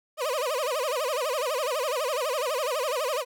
30% pulse tone with vibrato, 554.4 Hz, C#5, in tune, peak -23 dBFS, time 0.17-3.25 s, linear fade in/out 50 ms, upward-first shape sine, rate 12 Hz, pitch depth 240 cents each way, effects none

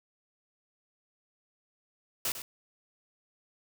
white noise with echo, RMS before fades -31 dBFS, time 2.25-2.32 s, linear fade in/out 2 ms, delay 100 ms, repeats 1, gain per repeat -10 dB, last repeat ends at 2.42 s, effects none

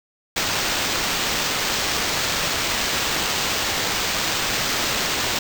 white noise with sample-and-hold, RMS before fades -23 dBFS, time 0.36-5.39 s, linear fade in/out 5 ms, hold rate 11025 Hz, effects none

